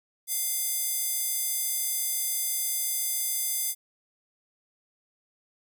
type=tone with high-pass filter; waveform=square; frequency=698.5 Hz; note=F5; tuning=in tune; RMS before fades=-29 dBFS; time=0.27-3.75 s; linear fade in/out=50 ms; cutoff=9100 Hz; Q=0.96; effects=none